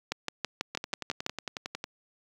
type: two click trains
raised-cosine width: 0.2 ms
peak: -17 / -12 dBFS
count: 13 / 8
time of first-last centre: 0.75-1.841 / 0.12-1.264 s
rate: 11 / 6.12 Hz
effects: high-pass 100 Hz 12 dB/octave + 9-bit